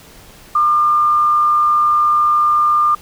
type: tone with frequency modulation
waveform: sine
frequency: 1200 Hz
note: D6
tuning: 37 cents sharp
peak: -10 dBFS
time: 0.55-2.95 s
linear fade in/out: 5 ms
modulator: 114 Hz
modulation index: 0.22
effects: pink hiss -42 dBFS RMS until 3.01 s